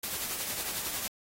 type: noise with tremolo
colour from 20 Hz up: white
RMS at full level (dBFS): -33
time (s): 0.03-1.08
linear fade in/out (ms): 5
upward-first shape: triangle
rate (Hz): 11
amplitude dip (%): 45
effects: AAC 48 kbps